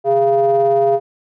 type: ring-modulated tone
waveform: triangle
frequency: 139.3 Hz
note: C#3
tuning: 9 cents sharp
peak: -6 dBFS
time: 0.04-1 s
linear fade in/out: 50 ms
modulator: 548 Hz
effects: none